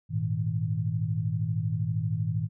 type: chord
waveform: sine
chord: Ab suspended second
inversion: none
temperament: equal with one note detuned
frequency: 103.83 / 116.54 / 158.65 Hz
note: Ab2 / Bb2 / Eb3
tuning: 0 / 0 / +34 cents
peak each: -30 dBFS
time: 0.09-2.49 s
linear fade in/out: 50 ms
effects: none